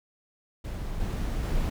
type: noise with level steps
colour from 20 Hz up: brown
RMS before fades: -33 / -29 / -27 dBFS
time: 0.64-1.7 s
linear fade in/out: 10 ms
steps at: 1 / 1.43 s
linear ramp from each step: 5 ms
effects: none